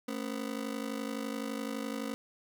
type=ring-modulated tone; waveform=30% pulse; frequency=248.7 Hz; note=B3; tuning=12 cents sharp; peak=-29 dBFS; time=0.08-2.14 s; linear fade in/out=0 ms; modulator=25.9 Hz; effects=none